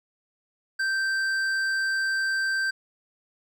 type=tone with hard clipping; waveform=triangle; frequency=1563 Hz; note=G6; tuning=6 cents flat; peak=-25 dBFS; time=0.79-2.71 s; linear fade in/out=10 ms; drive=12 dB; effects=none